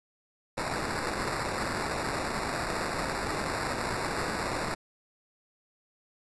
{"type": "noise with sample-and-hold", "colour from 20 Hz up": "white", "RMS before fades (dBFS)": -32, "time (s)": [0.57, 4.75], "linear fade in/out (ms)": 10, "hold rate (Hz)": 3150, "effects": ["resampled to 24000 Hz"]}